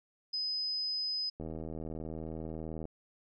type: tone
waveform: sine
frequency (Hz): 5030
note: D#8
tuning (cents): +18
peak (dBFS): -32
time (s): 0.33-1.3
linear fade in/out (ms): 10
type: click train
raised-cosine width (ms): 2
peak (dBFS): -28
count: 117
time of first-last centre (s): 1.4-2.854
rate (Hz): 79.8
effects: none